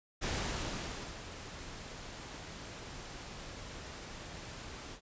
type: noise with ADSR envelope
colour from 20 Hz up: pink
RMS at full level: -35 dBFS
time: 0.21-5.01 s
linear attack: 26 ms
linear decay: 930 ms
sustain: -11 dB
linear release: 84 ms
effects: resampled to 16000 Hz